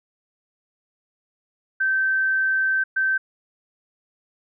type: tone bursts at uneven times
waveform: sine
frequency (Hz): 1550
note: G6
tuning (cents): -20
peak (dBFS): -18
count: 2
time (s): 1.8-2.84 / 2.96-3.18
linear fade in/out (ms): 10
effects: none